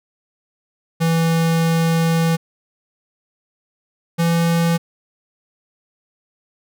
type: tone pair in turn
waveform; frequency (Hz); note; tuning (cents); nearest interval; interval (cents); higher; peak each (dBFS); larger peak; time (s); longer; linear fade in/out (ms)
square; 164.81 / 167.98; E3 / E3; 0 / +33; unison; 33; second; -15; neither; 1-2.37 / 4.18-4.78; first; 20
effects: none